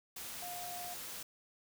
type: tone in noise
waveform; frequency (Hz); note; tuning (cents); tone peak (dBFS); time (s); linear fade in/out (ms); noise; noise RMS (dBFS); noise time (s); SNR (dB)
sine; 710; F5; +28; -44; 0.42-0.94; 5; white; -45; 0.16-1.23; -2
effects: none